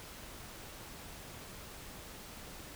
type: silence
effects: pink hiss -49 dBFS RMS until 2.75 s